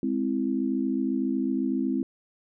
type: chord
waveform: sine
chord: Ab augmented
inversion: none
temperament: equal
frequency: 207.7 / 261.6 / 329.6 Hz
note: Ab3 / C4 / E4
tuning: 0 / 0 / 0 cents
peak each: -30 / -26 / -30 dBFS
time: 0.03-2.03 s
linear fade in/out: 2 ms
effects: none